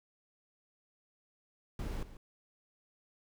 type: noise with echo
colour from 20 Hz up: brown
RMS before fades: -38 dBFS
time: 1.79-2.03 s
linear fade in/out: 2 ms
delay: 140 ms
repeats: 1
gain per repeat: -13 dB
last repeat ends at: 2.17 s
effects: none